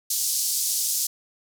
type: band-pass noise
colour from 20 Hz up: pink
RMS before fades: -25 dBFS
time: 0.1-1.07 s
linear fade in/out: 5 ms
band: 5100 to 15000 Hz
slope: 24 dB/octave
effects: none